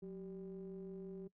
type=ring-modulated tone; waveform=triangle; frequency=102.3 Hz; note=G#2; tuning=26 cents flat; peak=-40 dBFS; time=0.02-1.28 s; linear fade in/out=10 ms; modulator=284 Hz; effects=noise-tail reverb RT60 0.1 s tail -20 dB re dry